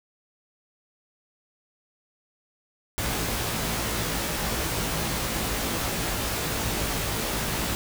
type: noise with comb filter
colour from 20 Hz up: pink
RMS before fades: -28 dBFS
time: 2.98-7.75 s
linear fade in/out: 0 ms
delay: 18 ms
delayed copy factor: +0.9
effects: none